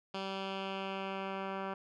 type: tone with low-pass filter sweep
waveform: 10% pulse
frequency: 193.3 Hz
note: G3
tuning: 24 cents flat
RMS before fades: -39 dBFS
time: 0.14-1.74 s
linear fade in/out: 5 ms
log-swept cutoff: 3900 to 1800 Hz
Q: 2
effects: none